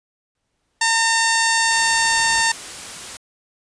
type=noise with exponential growth; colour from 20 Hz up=pink; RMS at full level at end=-36 dBFS; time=0.35-2.42 s; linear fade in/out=2 ms; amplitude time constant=450 ms
type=harmonic tone; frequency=909 Hz; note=A#5; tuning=44 cents flat; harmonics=1 / 2 / 3 / 4 / 5 / 6 / 7 / 8 / 9 / 10; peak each=-21 / -19 / -27 / -28 / -25 / -28 / -29 / -26 / -29 / -31 dBFS; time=0.81-2.52 s; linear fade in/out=5 ms
type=noise; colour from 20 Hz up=white; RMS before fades=-33 dBFS; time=1.71-3.17 s; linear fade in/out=2 ms
effects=resampled to 22050 Hz